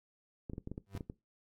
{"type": "clicks", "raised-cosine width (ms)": 3, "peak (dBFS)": -28, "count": 9, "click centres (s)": [0.498, 0.534, 0.581, 0.674, 0.716, 0.779, 0.951, 1.008, 1.099]}
{"type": "tone with exponential growth", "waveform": "35% pulse", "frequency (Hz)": 98.1, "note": "G2", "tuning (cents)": 2, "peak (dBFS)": -36, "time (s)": [0.86, 0.98], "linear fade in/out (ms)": 5, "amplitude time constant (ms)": 25}
{"effects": ["noise-tail reverb RT60 0.2 s tail -19 dB re dry", "AAC 48 kbps"]}